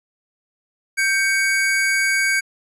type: tone pair together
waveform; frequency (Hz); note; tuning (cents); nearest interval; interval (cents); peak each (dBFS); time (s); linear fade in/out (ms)
square; 1568 / 2240; G6 / C#7; 0 / +18; tritone; 618; -20; 0.97-2.41; 20
effects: resampled to 32000 Hz